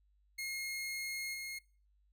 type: tone with level steps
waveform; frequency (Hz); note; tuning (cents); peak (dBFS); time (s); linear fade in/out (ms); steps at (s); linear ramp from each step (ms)
sawtooth; 2150; C7; +47; -35 / -38; 0.38-1.59; 10; 1.33; 20
effects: noise-tail reverb RT60 0.4 s tail -21 dB re dry + added 50 Hz sine -68 dBFS peak until 2.12 s